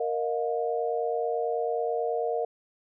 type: chord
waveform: sine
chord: Bb suspended fourth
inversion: none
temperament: equal with one note detuned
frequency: 466.2 / 622.3 / 711.5 Hz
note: Bb4 / Eb5 / F5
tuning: 0 / 0 / +32 cents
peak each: -28 / -32 / -31 dBFS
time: 0-2.45 s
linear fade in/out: 5 ms
effects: none